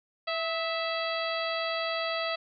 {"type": "harmonic tone with a mistuned harmonic", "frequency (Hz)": 659.3, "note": "E5", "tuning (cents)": 0, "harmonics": [1, 2, 3, 4, 5, 6, 7], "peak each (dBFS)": [-32, -35, -37, -38, -39, -40, -40], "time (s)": [0.27, 2.36], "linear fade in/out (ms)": 10, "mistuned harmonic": 2, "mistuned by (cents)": -40, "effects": []}